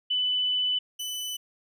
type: tone pair in turn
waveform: sine / sawtooth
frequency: 2995 / 2995 Hz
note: F#7 / F#7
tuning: +20 / +20 cents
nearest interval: unison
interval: 0 cents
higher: neither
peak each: -23 / -28 dBFS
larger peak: first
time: 0.1-0.79 / 0.99-1.37 s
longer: first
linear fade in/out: 10 ms
effects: none